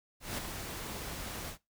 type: noise with ADSR envelope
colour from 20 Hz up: pink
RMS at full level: -35 dBFS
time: 0.2-1.58 s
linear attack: 180 ms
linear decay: 7 ms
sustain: -6 dB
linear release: 94 ms
effects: noise-tail reverb RT60 0.2 s tail -19 dB re dry